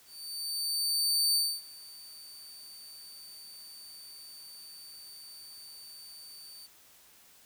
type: tone with ADSR envelope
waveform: sawtooth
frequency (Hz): 4576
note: D8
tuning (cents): -46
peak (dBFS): -21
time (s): 0.05-6.67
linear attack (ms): 1300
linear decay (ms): 260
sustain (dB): -23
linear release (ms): 17
effects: white hiss -59 dBFS RMS until 7.45 s